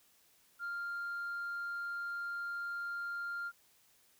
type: tone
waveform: sine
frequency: 1396.9 Hz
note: F6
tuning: in tune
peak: -35 dBFS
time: 0.59-3.52 s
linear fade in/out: 50 ms
effects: tanh soft clip ceiling -35 dBFS + white hiss -68 dBFS RMS until 4.19 s